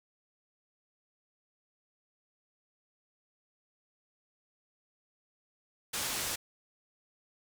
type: low-pass noise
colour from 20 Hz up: white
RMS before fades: -35 dBFS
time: 5.93-6.36 s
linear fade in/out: 10 ms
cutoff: 10000 Hz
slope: 12 dB/octave
effects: none